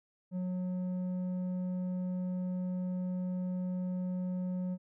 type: tone with low-pass filter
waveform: square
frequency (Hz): 182.2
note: F#3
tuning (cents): -26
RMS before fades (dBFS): -35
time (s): 0.31-4.78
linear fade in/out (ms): 50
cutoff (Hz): 410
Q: 0.92
effects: none